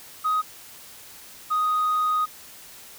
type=tone pair in turn; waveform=sine; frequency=1256 / 1246.6 Hz; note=D#6 / D#6; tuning=+16 / +3 cents; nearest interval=unison; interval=13 cents; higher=first; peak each=-18 dBFS; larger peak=neither; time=0.24-0.42 / 1.5-2.26 s; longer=second; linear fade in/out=20 ms; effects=tanh soft clip ceiling -18 dBFS + white hiss -45 dBFS RMS until 2.98 s